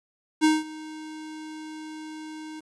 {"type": "tone with ADSR envelope", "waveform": "square", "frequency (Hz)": 311.1, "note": "D#4", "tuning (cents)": 0, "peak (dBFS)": -16, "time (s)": [0.41, 2.61], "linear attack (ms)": 33, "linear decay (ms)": 190, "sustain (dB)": -21, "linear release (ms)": 21, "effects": ["resampled to 22050 Hz", "9-bit"]}